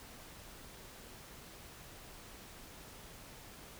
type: silence
effects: pink hiss -53 dBFS RMS until 3.79 s